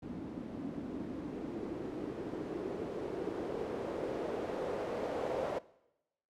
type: noise with low-pass filter sweep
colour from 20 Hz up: blue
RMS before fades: -39 dBFS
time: 0.02-5.59 s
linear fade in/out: 10 ms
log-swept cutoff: 250 to 560 Hz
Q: 2.6
effects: noise-tail reverb RT60 0.9 s tail -20 dB re dry